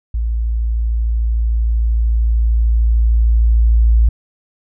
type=tone with level ramp; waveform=sine; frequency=56.6 Hz; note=A1; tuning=50 cents sharp; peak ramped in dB=-15 to -7 dBFS; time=0.14-4.09 s; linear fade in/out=5 ms; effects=none